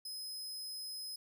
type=tone; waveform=sawtooth; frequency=5080 Hz; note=D#8; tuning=35 cents sharp; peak=-39 dBFS; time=0.05-1.16 s; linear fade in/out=5 ms; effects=13-bit